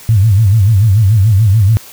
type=tone with vibrato; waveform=sine; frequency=103.83 Hz; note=G#2; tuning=in tune; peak=-5 dBFS; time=0.09-1.77 s; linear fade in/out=0 ms; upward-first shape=sine; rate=6.9 Hz; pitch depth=180 cents each way; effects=white hiss -35 dBFS RMS until 1.92 s